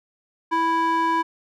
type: tone with band-pass filter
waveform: square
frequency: 329.6 Hz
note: E4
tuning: in tune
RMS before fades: -21 dBFS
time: 0.51-1.23 s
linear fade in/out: 20 ms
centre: 1100 Hz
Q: 2.5
effects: none